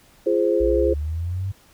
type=chord; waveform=sine; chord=F minor; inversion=none; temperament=equal with one note detuned; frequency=343 / 415.3 / 523.3 Hz; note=F4 / Ab4 / C5; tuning=-31 / 0 / 0 cents; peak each=-21 dBFS; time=0.26-0.94 s; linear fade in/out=10 ms
type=linear sweep; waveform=sine; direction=up; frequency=55 to 99 Hz; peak=-23 dBFS; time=0.6-1.52 s; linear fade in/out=10 ms
effects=pink hiss -54 dBFS RMS until 1.73 s